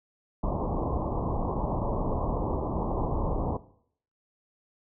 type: low-pass noise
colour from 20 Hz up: pink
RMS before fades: -29 dBFS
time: 0.43-3.57 s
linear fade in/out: 5 ms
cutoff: 1100 Hz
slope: 96 dB/octave
effects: noise-tail reverb RT60 0.6 s tail -17 dB re dry